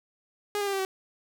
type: tone with pitch steps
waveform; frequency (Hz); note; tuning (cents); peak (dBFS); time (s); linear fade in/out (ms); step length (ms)
sawtooth; 412.9 / 404.6 / 396.5 / 388.6 / 380.8; G#4 / G#4 / G4 / G4 / F#4; -10 / -45 / +20 / -15 / +50; -23; 0.55-0.85; 0; 60
effects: none